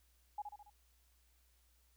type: tone with echo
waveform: sine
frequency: 830.6 Hz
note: G#5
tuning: in tune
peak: -38 dBFS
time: 0.38-0.42 s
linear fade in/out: 5 ms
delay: 70 ms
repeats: 4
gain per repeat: -5 dB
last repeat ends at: 0.7 s
effects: added 60 Hz sine -70 dBFS peak until 1.96 s + white hiss -75 dBFS RMS until 1.96 s